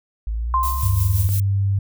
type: linear sweep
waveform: sine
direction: up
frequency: 52.8 to 81.8 Hz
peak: -21 dBFS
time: 0.27-1.29 s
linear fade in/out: 0 ms
type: tone with exponential decay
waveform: sine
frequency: 1046.5 Hz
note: C6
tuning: in tune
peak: -14 dBFS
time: 0.54-1.28 s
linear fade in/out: 1 ms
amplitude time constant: 160 ms
type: noise with tremolo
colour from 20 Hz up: violet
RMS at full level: -27 dBFS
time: 0.63-1.4 s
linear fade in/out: 2 ms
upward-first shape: sine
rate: 5.8 Hz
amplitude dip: 50%
type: tone with pitch glide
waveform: sine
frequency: 98 to 98.68 Hz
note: G2 to G2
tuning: 0 to +12 cents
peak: -16 dBFS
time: 0.83-1.79 s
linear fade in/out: 5 ms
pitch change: +12 cents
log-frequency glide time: 0.99-1.15 s
effects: none